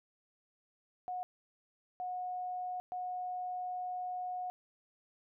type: tone bursts at uneven times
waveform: sine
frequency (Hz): 728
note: F#5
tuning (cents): -28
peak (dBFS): -36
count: 3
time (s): 1.08-1.23 / 2-2.8 / 2.92-4.5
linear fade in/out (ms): 0
effects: none